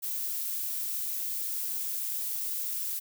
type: noise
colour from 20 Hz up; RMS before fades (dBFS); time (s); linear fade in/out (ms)
violet; -33; 0.02-3; 20
effects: none